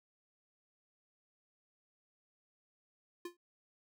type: tone with exponential decay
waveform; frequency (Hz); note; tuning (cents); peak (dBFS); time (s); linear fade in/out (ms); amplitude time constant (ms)
square; 349.2; F4; 0; -39; 3.25-3.37; 5; 24
effects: none